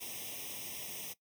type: noise with comb filter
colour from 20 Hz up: white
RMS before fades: -43 dBFS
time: 0-1.14 s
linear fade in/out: 20 ms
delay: 0.34 ms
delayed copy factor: +1
effects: noise-tail reverb RT60 0.1 s tail -18 dB re dry + high-pass 100 Hz 12 dB/octave